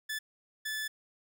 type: tone bursts at uneven times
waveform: sawtooth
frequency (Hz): 1737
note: A6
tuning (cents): -23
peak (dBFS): -30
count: 2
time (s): 0.09-0.19 / 0.65-0.88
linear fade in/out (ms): 10
effects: none